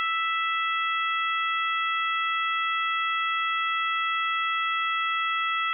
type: harmonic tone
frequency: 659.3 Hz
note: E5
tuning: in tune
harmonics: 2 / 3 / 4 / 5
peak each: -26 / -30 / -32 / -34 dBFS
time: 0-5.73 s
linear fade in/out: 0 ms
effects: none